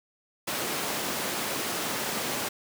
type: high-pass noise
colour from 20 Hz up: pink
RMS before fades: -31 dBFS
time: 0.47-2.49 s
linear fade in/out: 10 ms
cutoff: 240 Hz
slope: 12 dB/octave
effects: none